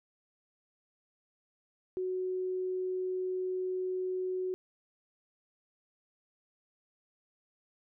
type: tone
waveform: sine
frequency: 370 Hz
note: F#4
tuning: in tune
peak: -31 dBFS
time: 1.97-4.54 s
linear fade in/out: 0 ms
effects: none